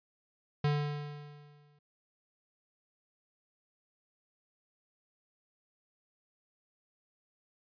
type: tone with exponential decay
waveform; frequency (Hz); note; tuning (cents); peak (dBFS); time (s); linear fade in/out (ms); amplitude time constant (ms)
square; 146.83; D3; 0; -26; 0.64-1.79; 5; 250
effects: resampled to 11025 Hz